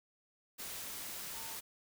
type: tone in noise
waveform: sine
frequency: 903 Hz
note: A5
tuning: 45 cents sharp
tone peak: -53 dBFS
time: 1.33-1.56 s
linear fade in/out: 20 ms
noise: white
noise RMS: -44 dBFS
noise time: 0.58-1.61 s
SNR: -12 dB
effects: none